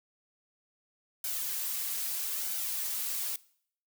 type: noise with flanger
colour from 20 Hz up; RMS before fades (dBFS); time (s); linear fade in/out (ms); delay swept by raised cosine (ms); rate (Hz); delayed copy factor
blue; -34; 1.24-3.36; 2; 1.3 to 4.4; 0.79; +0.55
effects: noise-tail reverb RT60 0.6 s tail -21 dB re dry